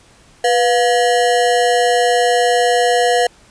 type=ring-modulated tone; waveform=square; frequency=600 Hz; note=D5; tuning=37 cents sharp; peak=-9 dBFS; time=0.44-3.27 s; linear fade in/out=5 ms; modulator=110 Hz; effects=pink hiss -48 dBFS RMS until 3.5 s + resampled to 22050 Hz